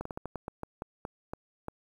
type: slowing click train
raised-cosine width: 1 ms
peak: -22 dBFS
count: 12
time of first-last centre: 0.01-1.684 s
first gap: 44 ms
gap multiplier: 1.23
effects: 9-bit